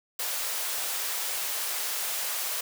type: high-pass noise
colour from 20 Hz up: white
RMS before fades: -31 dBFS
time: 0.19-2.61 s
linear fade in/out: 5 ms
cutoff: 460 Hz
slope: 24 dB/octave
effects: none